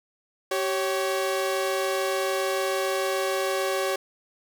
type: tone pair together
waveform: sawtooth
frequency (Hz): 385.2 / 554.4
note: G4 / C#5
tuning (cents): -30 / 0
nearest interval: tritone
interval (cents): 630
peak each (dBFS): -23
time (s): 0.51-3.96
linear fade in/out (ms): 5
effects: none